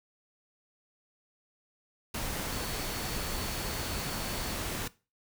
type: tone in noise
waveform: sine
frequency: 4435 Hz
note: C#8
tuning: in tune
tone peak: -44 dBFS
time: 2.52-4.53 s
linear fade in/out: 5 ms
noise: pink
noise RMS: -35 dBFS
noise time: 2.14-4.88 s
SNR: -12 dB
effects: noise-tail reverb RT60 0.3 s tail -19 dB re dry